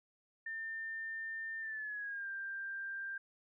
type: tone with pitch glide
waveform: sine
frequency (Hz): 1800 to 1585.2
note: A6 to G6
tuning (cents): +39 to +19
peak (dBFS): -39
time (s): 0.46-3.18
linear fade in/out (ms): 5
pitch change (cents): -220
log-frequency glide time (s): 1.6-2.28
effects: none